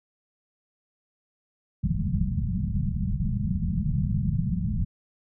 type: low-pass noise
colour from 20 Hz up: white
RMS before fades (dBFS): -26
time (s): 1.83-4.85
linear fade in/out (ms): 10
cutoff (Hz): 210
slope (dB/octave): 96
effects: none